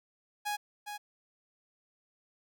sawtooth tone with echo, 830 Hz, G#5, 1 cent flat, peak -28 dBFS, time 0.45-0.57 s, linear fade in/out 20 ms, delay 410 ms, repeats 1, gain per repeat -7 dB, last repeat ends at 0.98 s, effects none

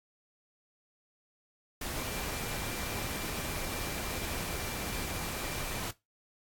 sine tone in noise, 2364 Hz, D7, 11 cents sharp, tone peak -47 dBFS, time 1.98-5.8 s, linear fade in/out 5 ms, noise pink, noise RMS -37 dBFS, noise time 1.81-5.91 s, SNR -13 dB, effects noise-tail reverb RT60 0.2 s tail -18 dB re dry + AAC 64 kbps

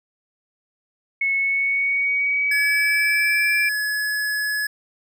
sine tone with pitch glide, 2196 to 2354 Hz, C#7 to D7, -17 to +3 cents, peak -18 dBFS, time 1.21-3.69 s, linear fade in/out 5 ms, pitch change +120 cents, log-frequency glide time 1.35-3.55 s
square tone, 1698 Hz, G#6, 38 cents sharp, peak -22 dBFS, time 2.51-4.67 s, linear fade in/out 5 ms
effects none

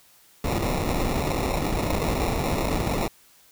pink noise with sample-and-hold, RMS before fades -25 dBFS, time 0.44-3.08 s, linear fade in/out 5 ms, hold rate 1575 Hz, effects white hiss -56 dBFS RMS until 3.51 s

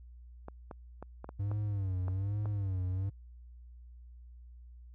clicks, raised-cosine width 1 ms, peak -29 dBFS, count 8, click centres 0.484 / 0.712 / 1.026 / 1.244 / 1.291 / 1.515 / 2.082 / 2.457 s
triangle tone with vibrato, 98 Hz, G2, in tune, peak -29 dBFS, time 1.39-3.1 s, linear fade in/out 10 ms, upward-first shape sine, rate 1.2 Hz, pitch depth 120 cents each way
effects added 60 Hz sine -49 dBFS peak until 4.94 s

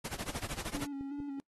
pink noise with tremolo, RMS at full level -37 dBFS, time 0.04-0.86 s, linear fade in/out 10 ms, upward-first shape sine, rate 13 Hz, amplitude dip 90%
triangle tone with vibrato, 280.7 Hz, C#4, 22 cents sharp, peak -35 dBFS, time 0.74-1.4 s, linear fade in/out 0 ms, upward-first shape square, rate 2.7 Hz, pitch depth 32 cents each way
clicks, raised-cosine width 3 ms, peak -34 / -33 dBFS, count 2, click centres 1.01 / 1.202 s
effects noise-tail reverb RT60 0.1 s tail -23 dB re dry + AAC 32 kbps

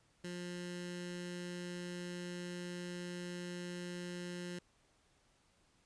15% pulse tone with notch filter, 176.8 Hz, F3, 22 cents sharp, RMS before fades -44 dBFS, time 0.24-4.59 s, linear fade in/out 5 ms, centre 710 Hz, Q 0.86, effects pink hiss -72 dBFS RMS until 5.85 s + resampled to 22050 Hz

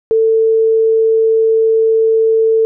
sine tone, 446.1 Hz, A4, 24 cents sharp, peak -8 dBFS, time 0.11-2.65 s, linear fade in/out 0 ms, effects none

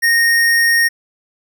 square tone, 1855 Hz, A#6, 9 cents flat, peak -11 dBFS, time 0.02-0.89 s, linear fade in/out 20 ms, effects none

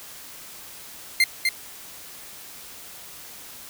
30% pulse tone with echo, 2093 Hz, C7, in tune, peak -12 dBFS, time 1.2-1.24 s, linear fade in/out 2 ms, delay 250 ms, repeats 1, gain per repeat -4 dB, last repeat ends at 1.49 s, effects white hiss -42 dBFS RMS until 3.69 s

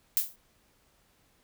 violet noise with exponential decay, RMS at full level -22 dBFS, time 0.17-0.36 s, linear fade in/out 0 ms, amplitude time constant 41 ms, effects pink hiss -67 dBFS RMS until 1.43 s

